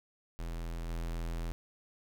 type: tone with level steps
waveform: square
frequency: 41.78 Hz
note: E1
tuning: 24 cents sharp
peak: -37 / -35 dBFS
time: 0.39-1.52 s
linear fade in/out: 0 ms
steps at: 0.88 s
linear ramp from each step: 20 ms
effects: none